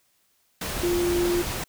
sine tone in noise, 349.2 Hz, F4, in tune, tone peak -21 dBFS, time 0.83-1.42 s, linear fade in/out 5 ms, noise pink, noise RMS -30 dBFS, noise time 0.61-1.64 s, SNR +6 dB, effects white hiss -67 dBFS RMS until 1.68 s

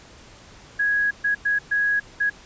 sine tone bursts at uneven times, 1661.2 Hz, G#6, in tune, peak -18 dBFS, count 5, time 0.79-1.11 / 1.24-1.35 / 1.45-1.59 / 1.71-2 / 2.2-2.3 s, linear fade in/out 10 ms, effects pink hiss -47 dBFS RMS until 2.45 s + resampled to 16000 Hz

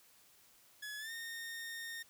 sawtooth tone with pitch glide, 1696 to 1838.8 Hz, G#6 to A#6, +36 to -24 cents, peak -39 dBFS, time 0.82-2.03 s, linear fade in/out 10 ms, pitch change +140 cents, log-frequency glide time 0.98-1.12 s, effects white hiss -65 dBFS RMS until 2.09 s

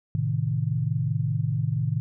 sine chord, A diminished, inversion none, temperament equal, 110 / 130.81 / 155.56 Hz, A2 / C3 / Eb3, 0 / 0 / 0 cents, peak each -27 dBFS, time 0.15-2 s, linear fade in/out 0 ms, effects none

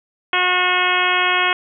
harmonic tone with a mistuned harmonic, 362.3 Hz, F#4, 36 cents flat, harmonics 1 / 2 / 3 / 4 / 5 / 6 / 7 / 8 / 9, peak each -27 / -24 / -21 / -22 / -24 / -22 / -22 / -26 / -25 dBFS, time 0.33-1.53 s, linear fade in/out 2 ms, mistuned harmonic 7, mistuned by +16 cents, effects none

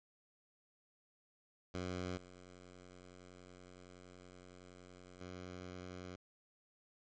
10% pulse tone with level steps, 90.7 Hz, F#2, 34 cents flat, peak -32 / -47 / -39 dBFS, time 1.74-6.16 s, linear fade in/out 5 ms, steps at 2.17 / 5.21 s, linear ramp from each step 2 ms, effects resampled to 16000 Hz + 11-bit

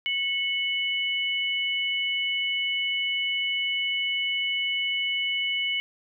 sine tone pair together, 2200 / 2966 Hz, C#7 / F#7, -14 / +4 cents, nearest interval perfect fourth, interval 518 cents, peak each -27 dBFS, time 0.06-5.8 s, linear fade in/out 0 ms, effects none

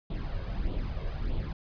brown noise with flanger, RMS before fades -32 dBFS, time 0.1-1.53 s, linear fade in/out 5 ms, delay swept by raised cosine 0.27 to 1.87 ms, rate 1.6 Hz, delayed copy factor +0.6, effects resampled to 11025 Hz

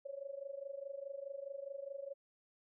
sine tone with amplitude modulation, 554.4 Hz, C#5, in tune, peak -39 dBFS, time 0.05-2.14 s, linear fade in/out 10 ms, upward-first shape sine, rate 24.8 Hz, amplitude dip 85%, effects none

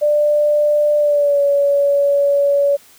sine tone with pitch glide, 593 to 566.5 Hz, D5 to C#5, +17 to +37 cents, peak -11 dBFS, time 0.01-2.77 s, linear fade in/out 20 ms, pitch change -80 cents, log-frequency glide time 0.98-1.41 s, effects white hiss -47 dBFS RMS until 2.98 s

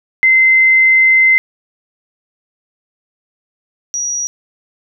sine tone pair in turn, 2068 / 5780 Hz, C7 / F#8, -21 / -41 cents, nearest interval octave + tritone, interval 1780 cents, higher second, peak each -6 / -16 dBFS, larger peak first, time 0.23-1.38 / 3.94-4.27 s, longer first, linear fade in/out 0 ms, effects none

